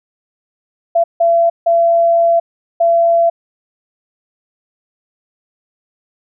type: tone bursts at uneven times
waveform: sine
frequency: 676 Hz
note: E5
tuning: 43 cents sharp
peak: -8 dBFS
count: 4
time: 0.95-1.04 / 1.2-1.5 / 1.66-2.4 / 2.8-3.3 s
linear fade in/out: 10 ms
effects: none